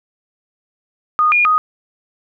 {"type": "tone with pitch steps", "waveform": "sine", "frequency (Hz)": [1232, 2429, 1247], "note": ["D#6", "D#7", "D#6"], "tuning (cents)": [-17, -42, 3], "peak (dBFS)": -10, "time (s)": [1.19, 1.58], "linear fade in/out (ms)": 0, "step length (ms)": 130, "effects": []}